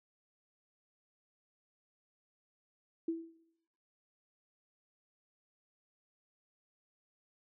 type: tone with exponential decay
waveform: sine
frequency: 329.6 Hz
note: E4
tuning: in tune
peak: -29 dBFS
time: 3.08-3.37 s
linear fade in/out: 5 ms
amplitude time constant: 63 ms
effects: noise-tail reverb RT60 0.8 s tail -18 dB re dry